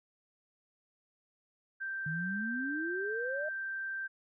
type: tone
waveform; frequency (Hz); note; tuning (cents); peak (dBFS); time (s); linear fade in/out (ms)
sine; 1568; G6; 0; -35; 1.8-4.08; 20
type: exponential sweep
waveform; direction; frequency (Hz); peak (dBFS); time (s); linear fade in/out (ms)
sine; up; 150 to 627; -35; 2.06-3.49; 5
effects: none